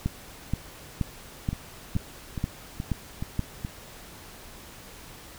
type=two click trains; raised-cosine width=5 ms; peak=-13 / -18 dBFS; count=8 / 6; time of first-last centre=0.06-3.393 / 1.53-3.649 s; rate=2.1 / 2.36 Hz; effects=pink hiss -46 dBFS RMS until 5.38 s